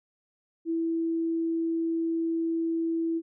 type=tone; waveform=sine; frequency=329.6 Hz; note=E4; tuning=in tune; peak=-25 dBFS; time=0.65-3.22 s; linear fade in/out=50 ms; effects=none